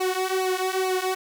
sawtooth tone with flanger, 374 Hz, F#4, 19 cents sharp, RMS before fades -25 dBFS, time 0-1.15 s, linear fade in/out 10 ms, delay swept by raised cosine 0.58 to 3.38 ms, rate 2.3 Hz, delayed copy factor -0.85, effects none

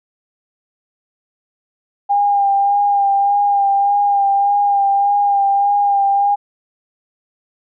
sine tone with vibrato, 804 Hz, G5, 44 cents sharp, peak -11 dBFS, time 2.09-6.36 s, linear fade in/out 20 ms, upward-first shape sine, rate 1.7 Hz, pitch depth 23 cents each way, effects none

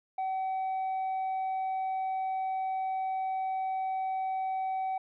sine tone with tanh clipping, 760 Hz, F#5, 46 cents sharp, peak -30 dBFS, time 0.18-4.98 s, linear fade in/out 5 ms, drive 2 dB, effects none

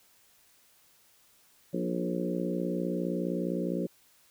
harmonic tone with a mistuned harmonic, 59.8 Hz, A#1, 45 cents sharp, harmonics 3 / 4 / 5 / 6 / 7 / 8 / 9, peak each -33 / -36 / -36 / -37 / -39 / -40 / -38 dBFS, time 1.73-3.87 s, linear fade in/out 10 ms, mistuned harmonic 6, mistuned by -22 cents, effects white hiss -63 dBFS RMS until 4.3 s

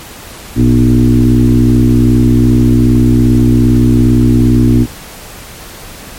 sine tone with frequency modulation, 178.9 Hz, F3, 42 cents sharp, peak -4 dBFS, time 0.55-4.87 s, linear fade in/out 50 ms, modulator 62.5 Hz, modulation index 2.2, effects pink hiss -30 dBFS RMS until 6.18 s + MP3 64 kbps

